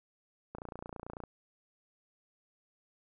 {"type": "click train", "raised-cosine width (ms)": 1, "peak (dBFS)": -28, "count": 21, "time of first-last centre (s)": [0.55, 1.237], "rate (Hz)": 29.1, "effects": []}